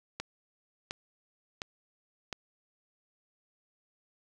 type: click train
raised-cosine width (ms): 0.2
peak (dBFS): -18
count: 4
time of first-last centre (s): 0.2-2.328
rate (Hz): 1.41
effects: none